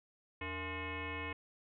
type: tone with frequency modulation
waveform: sine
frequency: 1046.5 Hz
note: C6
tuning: in tune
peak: -38 dBFS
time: 0.41-1.33 s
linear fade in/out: 5 ms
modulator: 377 Hz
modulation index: 4.2
effects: none